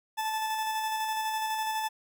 40% pulse tone with tremolo, 874 Hz, A5, 12 cents flat, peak -27 dBFS, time 0.17-1.89 s, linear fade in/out 20 ms, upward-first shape square, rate 12 Hz, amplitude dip 25%, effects none

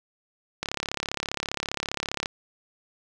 click train, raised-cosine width 0.2 ms, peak -10 dBFS, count 58, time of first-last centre 0.63-2.259 s, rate 35 Hz, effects none

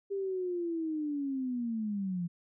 sine linear sweep, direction down, 400 to 168.8 Hz, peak -31 dBFS, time 0.1-2.28 s, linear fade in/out 20 ms, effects none

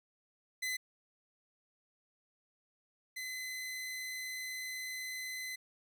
sawtooth tone pair in turn, 2023 / 2032 Hz, B6 / B6, +41 / +49 cents, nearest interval unison, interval 8 cents, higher second, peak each -31 / -36 dBFS, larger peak first, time 0.62-0.77 / 3.16-5.56 s, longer second, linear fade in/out 10 ms, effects none

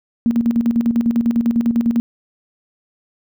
sine tone with tremolo, 233.1 Hz, A#3, in tune, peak -11 dBFS, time 0.26-2 s, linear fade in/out 0 ms, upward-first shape square, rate 10 Hz, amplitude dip 65%, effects none

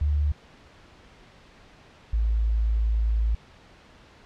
sine tone pair in turn, 73.42 / 55 Hz, D2 / A1, 0 / 0 cents, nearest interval perfect fourth, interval 500 cents, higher first, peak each -20 dBFS, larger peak neither, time 0.01-0.32 / 2.13-3.35 s, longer second, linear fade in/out 5 ms, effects pink hiss -52 dBFS RMS until 4.25 s + low-pass 4000 Hz 12 dB/octave

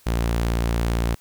sawtooth tone, 57.7 Hz, A#1, 17 cents flat, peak -16 dBFS, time 0.06-1.15 s, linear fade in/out 10 ms, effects white hiss -55 dBFS RMS until 1.2 s

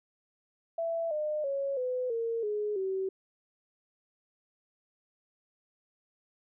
sine tone with pitch steps, 665 / 606.3 / 552.8 / 504 / 459.5 / 418.9 / 381.9 Hz, E5 / D#5 / C#5 / B4 / A#4 / G#4 / G4, +15 / -45 / -5 / +35 / -25 / +15 / -45 cents, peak -29 dBFS, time 0.78-3.09 s, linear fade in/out 5 ms, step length 330 ms, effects none

